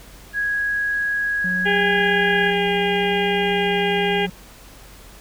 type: tone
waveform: sine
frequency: 1658 Hz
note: G#6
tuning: 3 cents flat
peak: -19 dBFS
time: 0.33-2.53 s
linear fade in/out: 50 ms
type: tone with vibrato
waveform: triangle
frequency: 181.9 Hz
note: F#3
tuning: 29 cents flat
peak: -24 dBFS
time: 1.44-4.3 s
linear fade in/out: 5 ms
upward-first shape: sine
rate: 0.69 Hz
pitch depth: 21 cents each way
type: harmonic tone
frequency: 405.2 Hz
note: G#4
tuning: 43 cents flat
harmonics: 1 / 2 / 4 / 5 / 6 / 7 / 8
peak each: -21 / -24 / -27 / -28 / -29 / -29 / -30 dBFS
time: 1.65-4.27 s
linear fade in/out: 20 ms
effects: added 47 Hz sine -45 dBFS peak until 5.2 s + pink hiss -45 dBFS RMS until 5.2 s